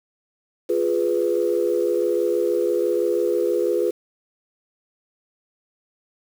sine chord, F diminished, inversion none, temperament equal with one note detuned, 349.2 / 415.3 / 496.5 Hz, F4 / Ab4 / Cb5, 0 / 0 / +9 cents, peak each -22 dBFS, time 0.69-3.91 s, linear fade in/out 10 ms, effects tanh soft clip ceiling -9 dBFS + 7-bit

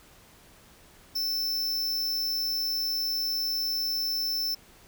square tone, 5320 Hz, E8, 15 cents sharp, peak -27 dBFS, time 1.15-4.55 s, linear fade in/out 10 ms, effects pink hiss -55 dBFS RMS until 4.87 s

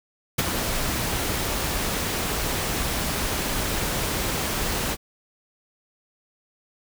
pink noise with ADSR envelope, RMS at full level -19 dBFS, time 0.38-4.97 s, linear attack 11 ms, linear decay 25 ms, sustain -7 dB, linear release 46 ms, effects none

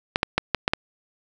clicks, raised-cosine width 0.3 ms, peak -3 dBFS, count 6, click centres 0.159 / 0.231 / 0.38 / 0.547 / 0.679 / 0.735 s, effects none

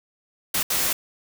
white noise bursts at uneven times, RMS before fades -23 dBFS, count 2, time 0.54-0.63 / 0.7-0.93 s, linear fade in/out 5 ms, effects none

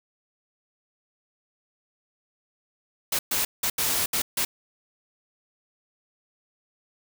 white noise bursts at uneven times, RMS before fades -25 dBFS, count 6, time 3.12-3.19 / 3.31-3.45 / 3.63-3.7 / 3.78-4.06 / 4.13-4.22 / 4.37-4.45 s, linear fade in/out 5 ms, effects none

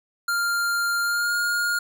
square tone with pitch glide, 1396.9 to 1422.1 Hz, F6 to F6, 0 to +31 cents, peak -22 dBFS, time 0.28-1.79 s, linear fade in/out 5 ms, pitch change +31 cents, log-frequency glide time 1.02-1.34 s, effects none

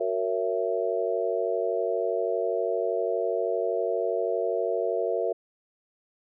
sine chord, F# dominant seventh, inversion none, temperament just, 370 / 462.5 / 555 / 666 Hz, F#4 / A#4 / C#5 / E5, 0 / -14 / +2 / +18 cents, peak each -31 / -28 / -32 / -29 dBFS, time 0-5.33 s, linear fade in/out 10 ms, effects none

